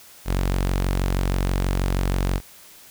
sawtooth tone, 46.25 Hz, F#1, in tune, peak -16 dBFS, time 0.25-2.41 s, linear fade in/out 50 ms, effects white hiss -47 dBFS RMS until 2.9 s

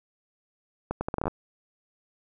accelerating click train, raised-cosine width 1 ms, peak -14 dBFS, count 10, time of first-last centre 0.91-1.28 s, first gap 100 ms, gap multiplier 0.75, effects none

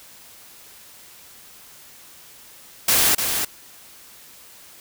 white noise with echo, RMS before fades -17 dBFS, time 2.88-3.15 s, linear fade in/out 5 ms, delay 300 ms, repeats 1, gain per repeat -6 dB, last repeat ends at 3.45 s, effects white hiss -46 dBFS RMS until 4.8 s

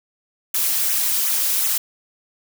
blue noise with flanger, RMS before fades -20 dBFS, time 0.54-1.78 s, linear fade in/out 5 ms, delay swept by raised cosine 0.21 to 4.61 ms, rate 2.7 Hz, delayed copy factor -0.75, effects none

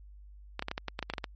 clicks, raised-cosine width 0.3 ms, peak -17 dBFS, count 12, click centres 0.594 / 0.624 / 0.684 / 0.714 / 0.779 / 0.883 / 0.991 / 1.027 / 1.1 / 1.137 / 1.182 / 1.242 s, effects added 50 Hz sine -48 dBFS peak until 1.35 s + MP3 32 kbps

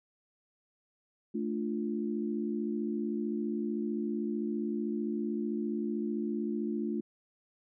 sine chord, D minor, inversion second, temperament equal, 220 / 293.7 / 349.2 Hz, A3 / D4 / F4, 0 / 0 / 0 cents, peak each -33 / -37 / -36 dBFS, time 1.34-7.01 s, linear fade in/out 10 ms, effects none

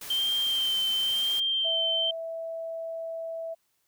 white noise, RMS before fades -40 dBFS, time 0.01-1.4 s, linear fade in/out 5 ms
sine tone with vibrato, 3136 Hz, G7, in tune, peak -24 dBFS, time 0.1-2.11 s, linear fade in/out 5 ms, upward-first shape sine, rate 0.98 Hz, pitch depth 23 cents each way
sine tone, 657 Hz, E5, 6 cents flat, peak -32 dBFS, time 1.64-3.55 s, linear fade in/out 20 ms
effects white hiss -73 dBFS RMS until 3.87 s

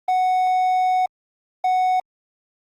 triangle tone bursts at uneven times, 740 Hz, F#5, in tune, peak -14 dBFS, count 2, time 0.08-1.06 / 1.64-2 s, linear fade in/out 5 ms, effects Opus 24 kbps

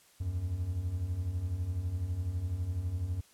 triangle beating tone pair, 79.8 / 91.8 Hz, D#2 / F#2, +44 / -13 cents, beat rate 12 Hz, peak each -36 / -30 dBFS, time 0.2-3.21 s, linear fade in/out 10 ms, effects white hiss -62 dBFS RMS until 3.33 s + low-pass 12000 Hz 12 dB/octave

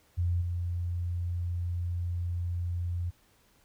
sine tone with level steps, 87.31 Hz, F2, in tune, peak -25 / -29 dBFS, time 0.17-3.11 s, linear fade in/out 20 ms, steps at 0.41 s, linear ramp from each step 10 ms, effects pink hiss -65 dBFS RMS until 3.64 s

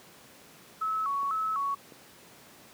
sine tone with vibrato, 1203 Hz, D6, 41 cents sharp, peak -27 dBFS, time 0.81-1.75 s, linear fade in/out 10 ms, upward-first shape square, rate 2 Hz, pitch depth 130 cents each way
clicks, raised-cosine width 2 ms, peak -35 dBFS, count 2, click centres 1.231 / 1.922 s
effects pink hiss -53 dBFS RMS until 2.73 s + high-pass 150 Hz 12 dB/octave

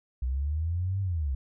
sine linear two-way sweep, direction up then down, 60.7 to 99.1 to 63.1 Hz, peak -26 dBFS, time 0.22-1.35 s, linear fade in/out 5 ms, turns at 1.01 s, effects none

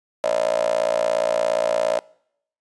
15% pulse tone with high-pass filter, 57.2 Hz, A#1, 32 cents flat, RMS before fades -21 dBFS, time 0.24-1.99 s, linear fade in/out 0 ms, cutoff 610 Hz, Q 8.5, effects noise-tail reverb RT60 0.7 s tail -25 dB re dry + resampled to 22050 Hz

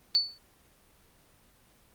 sine tone with exponential decay, 4479 Hz, C#8, 17 cents sharp, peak -17 dBFS, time 0.15-0.38 s, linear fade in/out 0 ms, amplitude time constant 50 ms, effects pink hiss -62 dBFS RMS until 1.94 s + Opus 24 kbps

